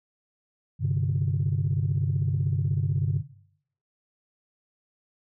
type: chord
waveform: sine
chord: G suspended fourth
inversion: none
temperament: equal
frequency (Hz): 98 / 130.81 / 146.83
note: G2 / C3 / D3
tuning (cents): 0 / 0 / 0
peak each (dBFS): -26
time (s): 0.79-3.23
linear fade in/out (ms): 50
effects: noise-tail reverb RT60 0.7 s tail -18 dB re dry + tanh soft clip ceiling -16 dBFS